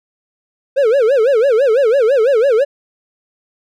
triangle tone with vibrato, 495.3 Hz, B4, 5 cents sharp, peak -7 dBFS, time 0.76-2.65 s, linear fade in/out 20 ms, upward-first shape sine, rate 6 Hz, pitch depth 250 cents each way, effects none

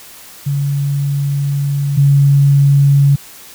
sine tone pair in turn, 141.3 / 140.49 Hz, C#3 / C#3, +34 / +24 cents, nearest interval unison, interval 10 cents, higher first, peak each -13 / -6 dBFS, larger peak second, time 0.46-1.97 / 1.97-3.16 s, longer first, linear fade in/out 10 ms, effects white hiss -37 dBFS RMS until 3.54 s

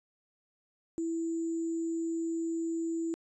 sine tone with sample-and-hold, 330 Hz, E4, 2 cents sharp, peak -30 dBFS, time 0.98-3.14 s, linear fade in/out 0 ms, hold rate 7350 Hz, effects resampled to 24000 Hz

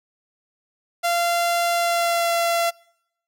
sawtooth tone with pitch glide, 689 to 680.7 Hz, F5 to F5, -24 to -45 cents, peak -15 dBFS, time 1.03-2.71 s, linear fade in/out 20 ms, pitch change -21 cents, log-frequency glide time 1.73-2.33 s, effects noise-tail reverb RT60 0.8 s tail -26 dB re dry

